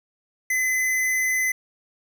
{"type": "tone", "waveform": "square", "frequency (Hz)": 2029, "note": "B6", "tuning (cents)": 46, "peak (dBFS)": -21, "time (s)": [0.5, 1.52], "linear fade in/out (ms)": 5, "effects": []}